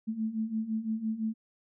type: beating tone pair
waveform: sine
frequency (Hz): 216.7 / 222.6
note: A3 / A3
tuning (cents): -26 / +20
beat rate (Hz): 5.9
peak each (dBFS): -35 / -31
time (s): 0.07-1.34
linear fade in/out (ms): 20
effects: none